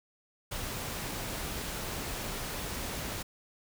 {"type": "noise", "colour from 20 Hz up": "pink", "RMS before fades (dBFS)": -37, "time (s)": [0.51, 3.23], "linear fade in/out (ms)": 10, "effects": []}